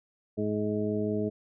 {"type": "harmonic tone", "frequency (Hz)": 105.5, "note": "G#2", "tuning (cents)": 28, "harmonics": [1, 2, 3, 4, 6], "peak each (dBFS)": [-36, -31, -34, -31, -37], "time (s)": [0.37, 1.3], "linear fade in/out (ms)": 20, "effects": []}